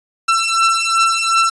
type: beating tone pair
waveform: sawtooth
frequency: 1340 / 1342.7 Hz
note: E6 / E6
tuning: +28 / +31 cents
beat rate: 2.7 Hz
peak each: -12 dBFS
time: 0.28-1.5 s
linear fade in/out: 10 ms
effects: resampled to 22050 Hz